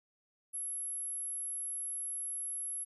sine tone, 11175 Hz, F9, in tune, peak -36 dBFS, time 0.53-2.85 s, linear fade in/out 20 ms, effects none

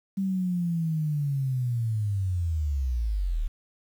sine linear sweep, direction down, 196 to 34.65 Hz, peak -24 dBFS, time 0.17-3.48 s, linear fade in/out 10 ms, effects 9-bit

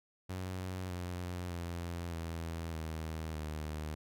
sawtooth tone with pitch steps, 92.5 / 89.14 / 85.91 / 82.79 / 79.79 / 76.89 Hz, F#2 / F2 / F2 / E2 / D#2 / D#2, 0 / +36 / -28 / +8 / +44 / -20 cents, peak -34 dBFS, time 0.29-3.95 s, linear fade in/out 10 ms, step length 610 ms, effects none

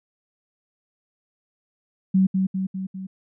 sine tone with echo, 189.6 Hz, F#3, 43 cents sharp, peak -14 dBFS, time 2.14-2.27 s, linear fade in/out 10 ms, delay 200 ms, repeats 4, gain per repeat -4 dB, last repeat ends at 3.07 s, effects none

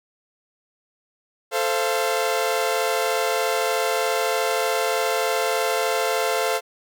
sawtooth chord, F major, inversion first, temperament equal with one note detuned, 440 / 523.3 / 686.9 Hz, A4 / C5 / F5, 0 / 0 / -29 cents, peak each -21 dBFS, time 1.51-6.61 s, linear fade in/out 50 ms, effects none

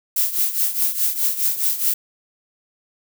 violet noise with tremolo, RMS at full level -17 dBFS, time 0.16-1.94 s, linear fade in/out 5 ms, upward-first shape triangle, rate 4.8 Hz, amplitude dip 80%, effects none

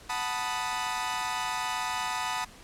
sawtooth chord, B dominant seventh, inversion second, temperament equal, 740 / 880 / 987.8 / 1244.5 Hz, F#5 / A5 / B5 / D#6, 0 / 0 / 0 / 0 cents, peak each -33 / -31 / -30 / -32 dBFS, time 0.09-2.45 s, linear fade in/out 10 ms, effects pink hiss -51 dBFS RMS until 2.63 s + low-pass 10000 Hz 12 dB/octave

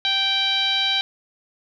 10% pulse tone with low-pass filter, 781 Hz, G5, 7 cents flat, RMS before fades -21 dBFS, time 0.05-1.01 s, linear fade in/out 0 ms, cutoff 3700 Hz, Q 6, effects none

